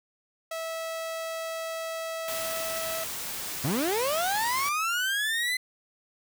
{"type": "tone", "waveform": "sawtooth", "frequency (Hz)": 652, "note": "E5", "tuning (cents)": -19, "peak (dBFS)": -28, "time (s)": [0.51, 3.04], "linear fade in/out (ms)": 5}
{"type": "noise", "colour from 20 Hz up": "white", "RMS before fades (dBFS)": -35, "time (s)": [2.28, 4.69], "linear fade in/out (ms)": 2}
{"type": "linear sweep", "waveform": "30% pulse", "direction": "up", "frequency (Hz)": [116.5, 2046], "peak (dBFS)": -23, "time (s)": [3.64, 5.57], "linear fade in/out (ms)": 5}
{"effects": []}